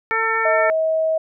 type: harmonic tone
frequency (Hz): 448.6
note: A4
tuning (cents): +34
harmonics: 1 / 2 / 3 / 4 / 5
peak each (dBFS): -26 / -25 / -22 / -22 / -25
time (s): 0.11-0.7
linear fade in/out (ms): 0
type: tone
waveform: sine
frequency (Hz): 639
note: D#5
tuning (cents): +46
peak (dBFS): -16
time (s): 0.45-1.18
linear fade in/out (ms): 5
effects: none